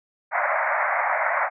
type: band-pass noise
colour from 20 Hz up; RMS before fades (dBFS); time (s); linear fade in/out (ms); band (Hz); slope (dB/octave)
pink; -23; 0.31-1.5; 50; 580 to 2200; 96
effects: none